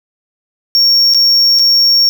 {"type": "tone with dropouts", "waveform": "triangle", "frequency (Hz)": 5520, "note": "F8", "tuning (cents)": -21, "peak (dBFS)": -5, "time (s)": [0.75, 2.09], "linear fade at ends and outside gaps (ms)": 0, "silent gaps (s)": [[1.138, 1.146], [1.589, 1.594]], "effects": []}